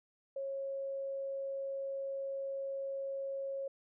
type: tone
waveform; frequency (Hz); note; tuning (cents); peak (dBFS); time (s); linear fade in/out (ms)
sine; 546; C#5; -26; -36; 0.36-3.68; 5
effects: none

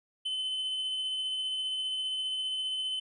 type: tone with tremolo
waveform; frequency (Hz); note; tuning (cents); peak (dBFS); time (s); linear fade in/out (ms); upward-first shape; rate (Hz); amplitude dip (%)
triangle; 3046; F#7; +50; -28; 0.25-3; 10; triangle; 15; 25
effects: resampled to 24000 Hz

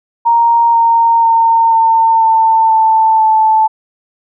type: tone with pitch steps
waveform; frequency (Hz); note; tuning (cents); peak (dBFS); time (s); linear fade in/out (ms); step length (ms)
sine; 932.3 / 922.7 / 913.1 / 903.7 / 894.3 / 885.1 / 875.9; A#5 / A#5 / A#5 / A5 / A5 / A5 / A5; 0 / -18 / -36 / +46 / +28 / +10 / -8; -6; 0.25-3.68; 20; 490
effects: none

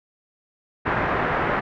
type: low-pass noise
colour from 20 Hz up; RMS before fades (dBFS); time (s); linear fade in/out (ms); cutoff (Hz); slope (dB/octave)
white; -23; 0.85-1.61; 20; 1700; 24
effects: none

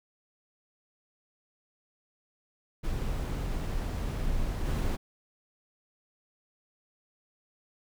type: noise with level steps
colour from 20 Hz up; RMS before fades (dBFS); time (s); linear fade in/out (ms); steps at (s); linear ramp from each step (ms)
brown; -31 / -28; 2.83-4.97; 20; 4.65; 20
effects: none

